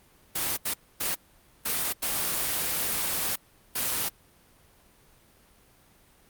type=noise bursts at uneven times; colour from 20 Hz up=white; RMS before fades=-28 dBFS; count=6; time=0.35-0.57 / 0.65-0.74 / 1-1.15 / 1.65-1.93 / 2.02-3.36 / 3.75-4.09 s; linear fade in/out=10 ms; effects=pink hiss -59 dBFS RMS until 6.29 s + Opus 32 kbps